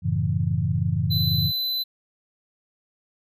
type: chord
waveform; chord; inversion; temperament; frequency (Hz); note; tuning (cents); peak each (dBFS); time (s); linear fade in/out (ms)
sine; F# minor seventh; none; equal; 92.5 / 110 / 138.59 / 164.81; F#2 / A2 / C#3 / E3; 0 / 0 / 0 / 0; -26; 0.02-1.52; 50
type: tone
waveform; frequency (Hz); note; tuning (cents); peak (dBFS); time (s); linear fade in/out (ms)
square; 4018; B7; +29; -24; 1.1-1.84; 20
effects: none